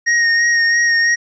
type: tone with vibrato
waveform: square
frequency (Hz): 1864.7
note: A#6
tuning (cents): 0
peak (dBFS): -12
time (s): 0.06-1.16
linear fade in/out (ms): 20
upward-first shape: sine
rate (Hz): 3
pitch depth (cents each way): 20
effects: resampled to 16000 Hz